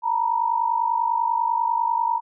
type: tone pair together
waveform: sine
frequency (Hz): 912.9 / 963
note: A#5 / B5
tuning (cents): -36 / -44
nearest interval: minor second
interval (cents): 92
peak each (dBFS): -22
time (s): 0.02-2.21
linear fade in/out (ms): 50
effects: none